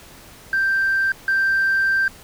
sine tone pair in turn, 1570 / 1570 Hz, G6 / G6, +2 / +2 cents, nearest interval unison, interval 0 cents, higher neither, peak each -15 / -14 dBFS, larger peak second, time 0.53-1.12 / 1.28-2.08 s, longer second, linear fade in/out 2 ms, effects tanh soft clip ceiling -13 dBFS + pink hiss -44 dBFS RMS until 2.23 s

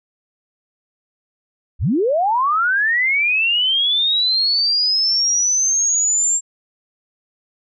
sine linear sweep, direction up, 38.61 to 7459 Hz, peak -14 dBFS, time 1.79-6.41 s, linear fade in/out 50 ms, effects none

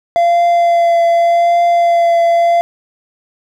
triangle tone with vibrato, 685 Hz, F5, 34 cents flat, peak -6 dBFS, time 0.16-2.61 s, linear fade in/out 0 ms, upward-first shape triangle, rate 0.85 Hz, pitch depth 17 cents each way, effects none

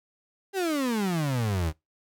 35% pulse exponential sweep, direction down, 402.4 to 74.7 Hz, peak -23 dBFS, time 0.53-1.73 s, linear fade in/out 50 ms, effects noise-tail reverb RT60 0.2 s tail -24 dB re dry

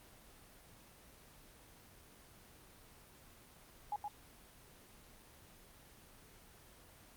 sine tone with echo, 830.6 Hz, G#5, in tune, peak -35 dBFS, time 3.92-3.96 s, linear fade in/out 2 ms, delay 120 ms, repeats 1, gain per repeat -4 dB, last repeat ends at 4.08 s, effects pink hiss -60 dBFS RMS until 7.16 s + Opus 24 kbps

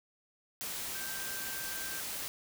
sine tone in noise, 1568 Hz, G6, in tune, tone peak -44 dBFS, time 0.95-2 s, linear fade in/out 0 ms, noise white, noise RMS -39 dBFS, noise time 0.61-2.28 s, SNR -8 dB, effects none

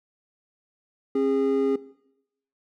triangle tone pair together, 269.8 / 410 Hz, C#4 / G#4, -47 / -22 cents, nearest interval perfect fifth, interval 725 cents, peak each -22 / -21 dBFS, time 1.15-1.76 s, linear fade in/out 5 ms, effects noise-tail reverb RT60 0.8 s tail -19 dB re dry

